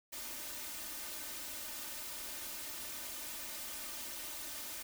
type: noise with comb filter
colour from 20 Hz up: white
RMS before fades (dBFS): -44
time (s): 0.12-4.83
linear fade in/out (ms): 10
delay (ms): 3.3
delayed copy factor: +1
effects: none